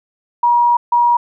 sine tone pair in turn, 956 / 956 Hz, A#5 / A#5, +43 / +43 cents, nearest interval unison, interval 0 cents, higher neither, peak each -9 dBFS, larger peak neither, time 0.43-0.77 / 0.92-1.17 s, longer first, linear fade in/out 5 ms, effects none

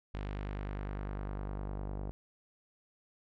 sawtooth tone with low-pass filter sweep, 49.91 Hz, G1, 32 cents sharp, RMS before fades -39 dBFS, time 0.14-2.11 s, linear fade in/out 0 ms, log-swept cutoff 3100 to 750 Hz, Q 1.1, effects none

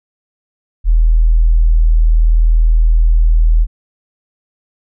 sine tone, 40.32 Hz, E1, 38 cents flat, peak -6 dBFS, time 0.84-3.67 s, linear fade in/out 50 ms, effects none

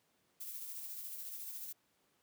violet noise with tremolo, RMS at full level -44 dBFS, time 0.4-1.73 s, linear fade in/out 10 ms, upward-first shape sine, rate 14 Hz, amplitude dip 35%, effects pink hiss -75 dBFS RMS until 2.22 s + high-pass 150 Hz 12 dB/octave

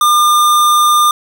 square tone, 1203 Hz, D6, 41 cents sharp, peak -8 dBFS, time 0.01-1.11 s, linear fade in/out 2 ms, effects none

